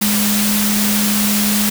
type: tone in noise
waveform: sine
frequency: 207.7 Hz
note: G#3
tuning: in tune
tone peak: -16 dBFS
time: 0.01-1.7 s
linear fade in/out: 10 ms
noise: white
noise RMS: -18 dBFS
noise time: 0.01-1.7 s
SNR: -1 dB
effects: none